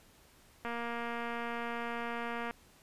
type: click train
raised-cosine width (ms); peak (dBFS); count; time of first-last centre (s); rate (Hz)
0.5; -24; 438; 0.65-2.51; 235
effects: pink hiss -62 dBFS RMS until 2.82 s + resampled to 32000 Hz